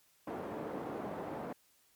pink band-pass noise, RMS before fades -41 dBFS, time 0.27-1.53 s, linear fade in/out 5 ms, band 260 to 790 Hz, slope 12 dB/octave, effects white hiss -69 dBFS RMS until 1.95 s + MP3 96 kbps

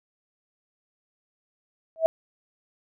sine tone with exponential growth, 649 Hz, E5, 27 cents flat, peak -11 dBFS, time 1.96-2.06 s, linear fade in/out 0 ms, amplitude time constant 21 ms, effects none

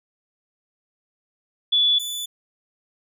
sine / sawtooth tone pair in turn, 3441 / 3477 Hz, A7 / A7, -39 / -21 cents, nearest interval unison, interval 18 cents, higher second, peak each -15 / -24 dBFS, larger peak first, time 1.72-1.99 / 1.99-2.26 s, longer neither, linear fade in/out 10 ms, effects none

